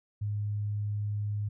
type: tone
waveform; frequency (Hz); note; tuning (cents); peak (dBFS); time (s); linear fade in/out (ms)
sine; 103.83; G#2; 0; -29; 0.21-1.49; 10
effects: none